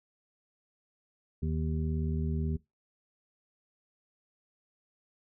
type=harmonic tone; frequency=78.4 Hz; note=D#2; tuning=14 cents sharp; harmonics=1 / 2 / 3 / 5; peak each=-31 / -33 / -37 / -43 dBFS; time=1.42-2.57 s; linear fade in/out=10 ms; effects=noise-tail reverb RT60 0.2 s tail -21 dB re dry

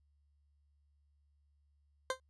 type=tone with exponential decay; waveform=20% pulse; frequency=520 Hz; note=C5; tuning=11 cents flat; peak=-24 dBFS; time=2.1-2.2 s; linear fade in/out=2 ms; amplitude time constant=20 ms; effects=added 72 Hz sine -69 dBFS peak until 2.29 s + resampled to 24000 Hz

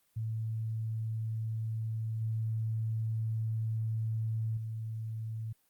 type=tone with level steps; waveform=sine; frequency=111.3 Hz; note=A2; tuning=20 cents sharp; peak=-32 / -30 / -35 dBFS; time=0.16-5.53 s; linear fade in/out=10 ms; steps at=2.21 / 4.57 s; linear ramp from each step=5 ms; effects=white hiss -72 dBFS RMS until 5.69 s + Opus 32 kbps

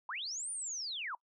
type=linear two-way sweep; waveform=sine; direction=up then down; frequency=874 to 9397 to 874 Hz; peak=-37 dBFS; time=0.09-1.15 s; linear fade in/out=2 ms; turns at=0.51 s; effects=noise-tail reverb RT60 0.1 s tail -23 dB re dry

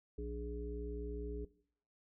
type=harmonic tone with a mistuned harmonic; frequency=59.5 Hz; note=A#1; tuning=36 cents sharp; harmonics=1 / 3 / 5 / 7; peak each=-42 / -51 / -48 / -44 dBFS; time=0.18-1.45 s; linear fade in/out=5 ms; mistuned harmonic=5; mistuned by=-29 cents; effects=noise-tail reverb RT60 0.6 s tail -19 dB re dry

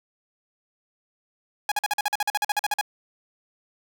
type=tone bursts; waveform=sawtooth; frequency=830 Hz; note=G#5; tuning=1 cent flat; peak=-17 dBFS; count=16; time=1.69-2.812 s; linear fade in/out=2 ms; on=27 ms; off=46 ms; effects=none

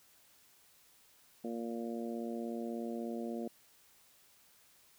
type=harmonic tone; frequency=116.54 Hz; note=A#2; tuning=in tune; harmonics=2 / 3 / 4 / 5 / 6; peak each=-39 / -43 / -45 / -47 / -49 dBFS; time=1.44-3.48 s; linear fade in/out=5 ms; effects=white hiss -65 dBFS RMS until 4.98 s

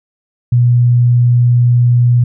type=tone; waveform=sine; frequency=121.5 Hz; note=B2; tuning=28 cents flat; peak=-6 dBFS; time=0.52-2.24 s; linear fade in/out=5 ms; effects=none

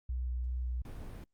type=tone with vibrato; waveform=sine; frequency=61.74 Hz; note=B1; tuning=in tune; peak=-32 dBFS; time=0.09-0.82 s; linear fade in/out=5 ms; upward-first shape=square; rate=2.7 Hz; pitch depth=12 cents each way
type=noise; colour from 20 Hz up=brown; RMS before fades=-44 dBFS; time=0.85-1.24 s; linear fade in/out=2 ms
effects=Opus 48 kbps

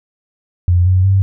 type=tone with pitch steps; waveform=sine; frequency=88.4 / 92.47 / 96.74 Hz; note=F2 / F#2 / G2; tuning=+22 / -1 / -22 cents; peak=-8 dBFS; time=0.68-1.22 s; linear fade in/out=0 ms; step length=180 ms; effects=none

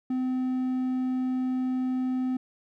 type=tone; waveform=triangle; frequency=256.2 Hz; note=C4; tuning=36 cents flat; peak=-23 dBFS; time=0.1-2.37 s; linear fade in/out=5 ms; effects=none

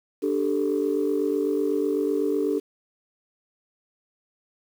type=chord; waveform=sine; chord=D suspended fourth; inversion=none; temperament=equal; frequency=293.7 / 392 / 440 Hz; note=D4 / G4 / A4; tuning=0 / 0 / 0 cents; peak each=-25 dBFS; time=0.22-2.6 s; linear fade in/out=20 ms; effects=tanh soft clip ceiling -14 dBFS + 8-bit

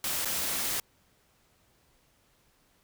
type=noise with dropouts; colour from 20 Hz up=white; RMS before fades=-31 dBFS; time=0.04-0.8 s; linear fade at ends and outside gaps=2 ms; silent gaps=0.249-0.255 s; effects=pink hiss -67 dBFS RMS until 2.83 s

